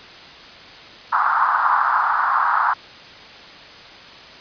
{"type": "band-pass noise", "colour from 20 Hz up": "white", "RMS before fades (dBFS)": -18, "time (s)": [1.12, 2.74], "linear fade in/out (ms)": 10, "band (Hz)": [860, 1400], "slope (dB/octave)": 48, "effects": ["white hiss -40 dBFS RMS until 4.4 s", "resampled to 11025 Hz"]}